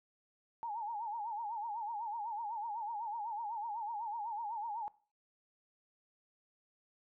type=tone with vibrato; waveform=sine; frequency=879 Hz; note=A5; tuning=2 cents flat; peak=-37 dBFS; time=0.63-4.88 s; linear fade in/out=0 ms; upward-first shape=sine; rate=8 Hz; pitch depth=130 cents each way; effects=noise-tail reverb RT60 0.4 s tail -20 dB re dry